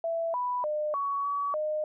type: tone with pitch steps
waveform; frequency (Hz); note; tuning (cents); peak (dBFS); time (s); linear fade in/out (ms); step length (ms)
sine; 664 / 988 / 604 / 1122 / 1136 / 612; E5 / B5 / D5 / C#6 / C#6 / D#5; +12 / 0 / +48 / +21 / +42 / -29; -27; 0.04-1.84; 2; 300
effects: none